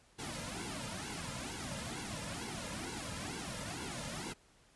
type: noise with flanger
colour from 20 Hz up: pink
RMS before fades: -42 dBFS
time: 0.18-4.34 s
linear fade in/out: 20 ms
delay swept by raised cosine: 1.6 to 2.7 ms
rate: 2.2 Hz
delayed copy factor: -0.95
effects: pink hiss -66 dBFS RMS until 4.75 s + resampled to 24000 Hz